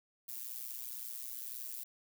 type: noise with amplitude modulation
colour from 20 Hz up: violet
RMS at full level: -40 dBFS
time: 0.28-1.84 s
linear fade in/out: 10 ms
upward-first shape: sine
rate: 122 Hz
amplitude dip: 85%
effects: none